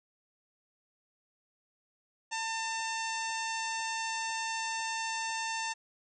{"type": "harmonic tone", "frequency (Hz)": 898, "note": "A5", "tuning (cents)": 35, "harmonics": [1, 2, 3, 4, 5, 6, 7, 8, 9], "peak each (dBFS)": [-36, -39, -40, -46, -46, -45, -44, -47, -49], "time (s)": [2.31, 5.74], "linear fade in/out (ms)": 20, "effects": []}